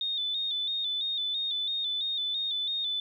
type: tone with vibrato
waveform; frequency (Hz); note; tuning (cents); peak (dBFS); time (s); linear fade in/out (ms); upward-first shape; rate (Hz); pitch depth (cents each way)
sine; 3600; A7; +39; -28; 0.01-3; 2; square; 3; 47
effects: 11-bit